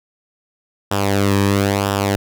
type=tone with flanger; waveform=sawtooth; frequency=99.6 Hz; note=G2; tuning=28 cents sharp; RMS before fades=-17 dBFS; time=0.91-2.16 s; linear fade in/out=5 ms; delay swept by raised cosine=0.46 to 1.44 ms; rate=1 Hz; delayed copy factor=-0.65; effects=none